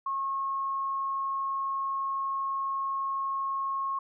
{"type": "tone", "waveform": "sine", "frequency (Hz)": 1087, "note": "C#6", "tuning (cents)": -34, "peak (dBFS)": -28, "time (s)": [0.06, 3.99], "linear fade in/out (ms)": 5, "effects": []}